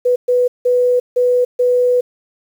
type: tone bursts at uneven times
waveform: sine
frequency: 494.7 Hz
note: B4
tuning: 3 cents sharp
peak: -10 dBFS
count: 5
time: 0.05-0.16 / 0.28-0.48 / 0.65-1 / 1.16-1.45 / 1.59-2.01 s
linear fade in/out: 10 ms
effects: 7-bit